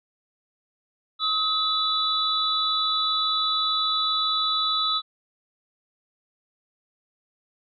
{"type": "tone cluster", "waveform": "sine", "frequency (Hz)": [1273, 3498, 3925], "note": ["D#6", "A7", "B7"], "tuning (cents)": [39, -11, -11], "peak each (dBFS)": [-26, -28, -24], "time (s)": [1.19, 5.02], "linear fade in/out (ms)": 50, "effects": []}